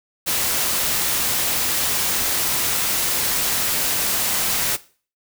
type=noise; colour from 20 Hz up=white; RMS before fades=-21 dBFS; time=0.26-4.77 s; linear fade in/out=20 ms; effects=noise-tail reverb RT60 0.4 s tail -18 dB re dry